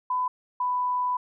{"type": "tone pair in turn", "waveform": "sine", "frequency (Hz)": [1003, 993.8], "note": ["B5", "B5"], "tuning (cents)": [26, 11], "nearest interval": "unison", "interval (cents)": 15, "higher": "first", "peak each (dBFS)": -23, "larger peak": "neither", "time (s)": [[0.1, 0.28], [0.6, 1.17]], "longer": "second", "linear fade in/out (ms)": 5, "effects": []}